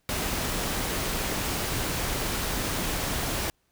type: noise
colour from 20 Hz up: pink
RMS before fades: -29 dBFS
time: 0.09-3.5 s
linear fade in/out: 0 ms
effects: pink hiss -71 dBFS RMS until 3.71 s